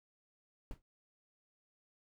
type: noise with exponential decay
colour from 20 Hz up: brown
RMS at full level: -40 dBFS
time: 0.71-0.82 s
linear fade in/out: 1 ms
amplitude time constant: 22 ms
effects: none